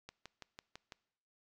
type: click train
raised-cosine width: 0.2 ms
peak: -30 dBFS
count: 6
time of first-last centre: 0.09-0.922 s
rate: 6.01 Hz
effects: noise-tail reverb RT60 0.8 s tail -22 dB re dry